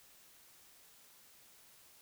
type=silence; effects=white hiss -62 dBFS RMS until 2.01 s